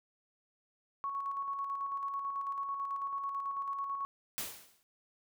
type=tone with tremolo; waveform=sine; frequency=1109 Hz; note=C#6; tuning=in tune; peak=-33 dBFS; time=1.04-4.05 s; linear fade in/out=0 ms; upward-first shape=square; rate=9.1 Hz; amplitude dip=35%
type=noise with exponential decay; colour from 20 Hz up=white; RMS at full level=-35 dBFS; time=4.38-4.83 s; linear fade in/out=0 ms; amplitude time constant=96 ms
effects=none